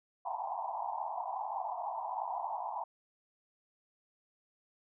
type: band-pass noise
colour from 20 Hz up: white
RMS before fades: -38 dBFS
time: 0.25-2.84 s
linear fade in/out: 5 ms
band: 680 to 1000 Hz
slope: 96 dB/octave
effects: none